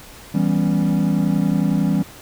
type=chord; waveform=triangle; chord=C# half-diminished seventh; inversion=first; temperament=equal; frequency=164.81 / 196 / 246.9 / 277.2 Hz; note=E3 / G3 / B3 / C#4; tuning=0 / 0 / 0 / 0 cents; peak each=-18 / -17 / -23 / -21 dBFS; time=0.34-2.03 s; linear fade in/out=10 ms; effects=pink hiss -41 dBFS RMS until 2.21 s